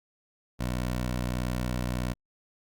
15% pulse tone, 61.6 Hz, B1, 4 cents flat, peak -22 dBFS, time 0.59-2.14 s, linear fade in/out 20 ms, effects Opus 48 kbps

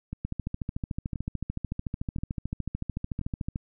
two click trains, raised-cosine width 5 ms, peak -21 / -18 dBFS, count 4 / 46, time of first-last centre 0.13-3.213 / 0.25-3.559 s, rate 0.973 / 13.6 Hz, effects none

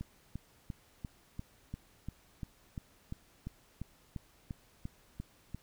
click train, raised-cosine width 5 ms, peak -27 dBFS, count 17, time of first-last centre 0.01-5.546 s, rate 2.89 Hz, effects pink hiss -65 dBFS RMS until 5.62 s

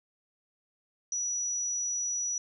sine tone, 5870 Hz, F#8, 15 cents flat, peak -29 dBFS, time 1.12-2.38 s, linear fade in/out 2 ms, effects none

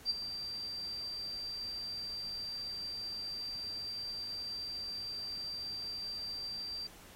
sine tone with ADSR envelope, 4699 Hz, D8, in tune, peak -27 dBFS, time 0.05-6.87 s, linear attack 50 ms, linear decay 23 ms, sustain -11 dB, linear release 4 ms, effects pink hiss -56 dBFS RMS until 7.15 s + AAC 48 kbps

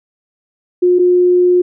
sine tone pair in turn, 358.3 / 358.3 Hz, F4 / F4, +44 / +44 cents, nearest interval unison, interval 0 cents, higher neither, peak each -7 / -7 dBFS, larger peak neither, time 0.82-0.99 / 0.99-1.62 s, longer second, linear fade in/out 10 ms, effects none

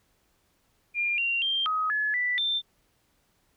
sine tone with pitch steps, 2403 / 2761 / 3173 / 1262 / 1708 / 1975 / 3569 Hz, D7 / F7 / G7 / D#6 / G#6 / B6 / A7, +39 / -20 / +20 / +24 / +48 / 0 / +24 cents, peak -24 dBFS, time 0.94-2.62 s, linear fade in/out 50 ms, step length 240 ms, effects pink hiss -69 dBFS RMS until 3.56 s

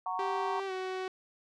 sine chord, F# major, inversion none, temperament just, 740 / 925 / 1110 Hz, F#5 / A#5 / C#6, 0 / -14 / +2 cents, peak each -36 dBFS, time 0.06-0.6 s, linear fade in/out 2 ms
sawtooth tone with pitch glide, 390 to 374.1 Hz, G4 to F#4, -9 to +19 cents, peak -30 dBFS, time 0.19-1.08 s, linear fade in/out 2 ms, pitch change -72 cents, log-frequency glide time 0.66-0.72 s
effects low-pass 4000 Hz 12 dB/octave

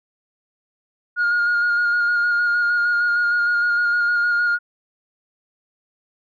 sine tone with vibrato, 1426 Hz, F6, 36 cents sharp, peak -14 dBFS, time 1.16-4.59 s, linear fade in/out 50 ms, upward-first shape square, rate 6.5 Hz, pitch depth 16 cents each way, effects tanh soft clip ceiling -14 dBFS

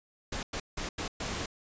pink noise bursts at uneven times, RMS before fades -35 dBFS, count 5, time 0.32-0.43 / 0.53-0.6 / 0.77-0.89 / 0.98-1.08 / 1.2-1.46 s, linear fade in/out 5 ms, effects resampled to 16000 Hz

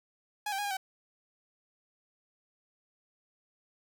sawtooth tone with pitch steps, 834 / 780 / 823 / 809 / 764 Hz, G#5 / G5 / G#5 / G#5 / G5, +7 / -9 / -16 / -46 / -45 cents, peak -28 dBFS, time 0.46-0.77 s, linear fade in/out 5 ms, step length 62 ms, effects none

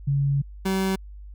sine / 30% pulse tone pair in turn, 140 / 191.06 Hz, C#3 / G3, +18 / -44 cents, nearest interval perfect fourth, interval 538 cents, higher second, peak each -19 dBFS, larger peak neither, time 0.07-0.42 / 0.65-0.96 s, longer first, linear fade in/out 10 ms, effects added 50 Hz sine -38 dBFS peak until 1.34 s

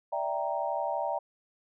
sine chord, E half-diminished seventh, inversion third, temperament equal, 587.3 / 659.3 / 784 / 932.3 Hz, D5 / E5 / G5 / Bb5, 0 / 0 / 0 / 0 cents, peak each -34 dBFS, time 0.12-1.19 s, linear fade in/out 10 ms, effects none

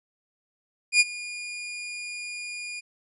sawtooth tone with ADSR envelope, 2431 Hz, D#7, 41 cents flat, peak -10 dBFS, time 0.92-2.81 s, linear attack 82 ms, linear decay 33 ms, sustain -20 dB, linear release 22 ms, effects resampled to 24000 Hz

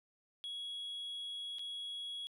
sine tone with dropouts, 3334 Hz, G#7, 6 cents sharp, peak -38 dBFS, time 0.44-2.27 s, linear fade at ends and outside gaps 0 ms, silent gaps 1.585-1.593 s, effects tanh soft clip ceiling -39 dBFS + 13-bit

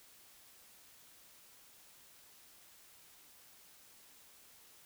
silence, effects white hiss -61 dBFS RMS until 4.85 s

